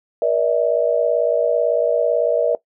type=tone cluster; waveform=sine; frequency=477.6 / 585 / 643 Hz; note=A#4 / D5 / E5; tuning=+42 / -7 / -43 cents; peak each=-19 dBFS; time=0.22-2.55 s; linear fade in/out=2 ms; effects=noise-tail reverb RT60 0.1 s tail -18 dB re dry